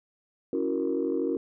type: chord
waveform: sine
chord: F# dominant seventh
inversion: second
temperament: equal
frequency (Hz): 277.2 / 329.6 / 370 / 466.2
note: C#4 / E4 / F#4 / A#4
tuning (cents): 0 / 0 / 0 / 0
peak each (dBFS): -30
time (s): 0.53-1.37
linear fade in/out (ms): 2
effects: tanh soft clip ceiling -17 dBFS